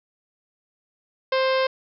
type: harmonic tone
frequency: 525 Hz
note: C5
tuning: 6 cents sharp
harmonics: 1 / 2 / 3 / 4 / 5 / 6 / 7 / 8 / 9 / 10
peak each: -20 / -26 / -30 / -32 / -34 / -36 / -37 / -38 / -39 / -40 dBFS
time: 1.32-1.67 s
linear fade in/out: 5 ms
effects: none